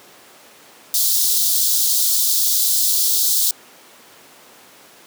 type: high-pass noise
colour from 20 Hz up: white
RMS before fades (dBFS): -17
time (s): 0.94-3.51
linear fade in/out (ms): 2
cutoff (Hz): 3600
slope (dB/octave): 48
effects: pink hiss -45 dBFS RMS until 5.06 s + high-pass 300 Hz 12 dB/octave